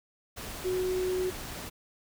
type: tone in noise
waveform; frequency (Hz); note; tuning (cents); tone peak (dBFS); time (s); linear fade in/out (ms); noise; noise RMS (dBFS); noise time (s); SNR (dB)
sine; 368.9; F#4; -5; -27; 0.64-1.31; 20; pink; -40; 0.36-1.7; +10
effects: none